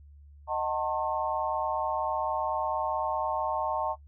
sine chord, D# diminished seventh, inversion none, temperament just, 622.3 / 746.7 / 896 / 1075.3 Hz, D#5 / F#5 / A5 / C6, 0 / +16 / +31 / +47 cents, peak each -33 / -34 / -30 / -34 dBFS, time 0.47-3.96 s, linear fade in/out 50 ms, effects noise-tail reverb RT60 0.1 s tail -17 dB re dry + added 72 Hz sine -49 dBFS peak until 4.07 s

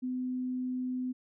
sine tone, 253.5 Hz, B3, 45 cents sharp, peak -31 dBFS, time 0.02-1.13 s, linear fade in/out 20 ms, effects none

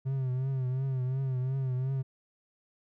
triangle tone with vibrato, 130.81 Hz, C3, in tune, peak -26 dBFS, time 0.05-2.03 s, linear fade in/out 20 ms, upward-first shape triangle, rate 2.8 Hz, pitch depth 75 cents each way, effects none

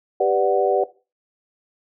sine chord, G major seventh, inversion none, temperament equal, 392 / 493.9 / 587.3 / 740 Hz, G4 / B4 / D5 / F#5, 0 / 0 / 0 / 0 cents, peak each -21 dBFS, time 0.2-0.84 s, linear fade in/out 5 ms, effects noise-tail reverb RT60 0.3 s tail -17 dB re dry

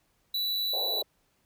square tone, 3951 Hz, B7, in tune, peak -28 dBFS, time 0.34-1.02 s, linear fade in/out 5 ms
pink band-pass noise, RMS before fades -38 dBFS, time 0.73-1.03 s, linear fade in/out 5 ms, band 410 to 820 Hz, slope 48 dB/octave
effects pink hiss -71 dBFS RMS until 1.45 s

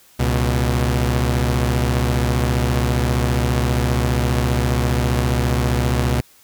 sawtooth tone pair together, 68.3 / 121.7 Hz, C#2 / B2, -25 / -25 cents, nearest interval minor seventh, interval 1000 cents, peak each -15 dBFS, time 0.19-6.21 s, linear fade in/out 10 ms, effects white hiss -51 dBFS RMS until 6.43 s

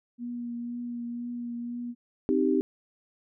sine tone with vibrato, 239.3 Hz, A#3, 46 cents sharp, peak -32 dBFS, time 0.18-1.95 s, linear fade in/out 50 ms, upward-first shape triangle, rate 2 Hz, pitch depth 19 cents each way
sine chord, C minor, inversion none, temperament equal, 261.6 / 311.1 / 392 Hz, C4 / Eb4 / G4, 0 / 0 / 0 cents, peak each -26 / -26 / -26 dBFS, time 2.29-2.61 s, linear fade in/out 0 ms
effects none

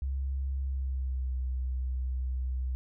sine tone with pitch glide, 67.2 to 63.76 Hz, C2 to C2, +47 to -44 cents, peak -29 dBFS, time 0.02-2.75 s, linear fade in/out 0 ms, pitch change -91 cents, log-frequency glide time 0.62-1.33 s, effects none

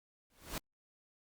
pink noise with exponential growth, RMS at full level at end -36 dBFS, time 0.3-0.58 s, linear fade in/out 2 ms, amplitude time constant 60 ms, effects Opus 48 kbps

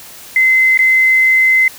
sine tone with dropouts, 2057 Hz, C7, 30 cents flat, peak -7 dBFS, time 0.36-1.68 s, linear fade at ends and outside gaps 2 ms, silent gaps 0.775-0.79 s, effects white hiss -35 dBFS RMS until 1.78 s

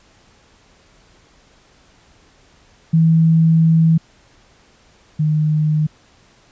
sine tone pair in turn, 162.5 / 153.38 Hz, E3 / D#3, -24 / -24 cents, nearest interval minor second, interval 100 cents, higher first, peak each -9 / -13 dBFS, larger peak first, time 2.93-3.98 / 5.19-5.87 s, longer first, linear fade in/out 10 ms, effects pink hiss -52 dBFS RMS until 6.51 s + resampled to 16000 Hz

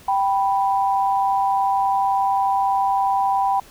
sine tone pair together, 782.6 / 986 Hz, G5 / B5, -3 / -3 cents, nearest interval major third, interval 400 cents, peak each -18 / -21 dBFS, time 0.08-3.6 s, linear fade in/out 5 ms, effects pink hiss -47 dBFS RMS until 3.7 s

